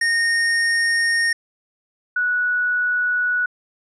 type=tone pair in turn; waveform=square / sine; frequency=1846 / 1470.6 Hz; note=A#6 / F#6; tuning=-17 / -11 cents; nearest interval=major third; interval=394 cents; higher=first; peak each=-17 / -17 dBFS; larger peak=neither; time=0.01-1.33 / 2.16-3.46 s; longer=first; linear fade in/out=5 ms; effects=resampled to 22050 Hz